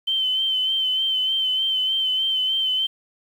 sine tone with vibrato, 3082 Hz, G7, 30 cents flat, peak -19 dBFS, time 0.07-2.87 s, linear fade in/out 10 ms, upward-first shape sine, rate 3.3 Hz, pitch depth 33 cents each way, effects 8-bit

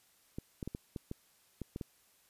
clicks, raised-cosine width 3 ms, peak -26 dBFS, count 9, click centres 0.385 / 0.628 / 0.676 / 0.749 / 0.962 / 1.114 / 1.617 / 1.761 / 1.812 s, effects white hiss -68 dBFS RMS until 2.29 s + resampled to 32000 Hz

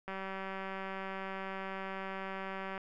click train, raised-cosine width 0.5 ms, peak -26 dBFS, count 519, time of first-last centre 0.08-2.778 s, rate 192 Hz, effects none

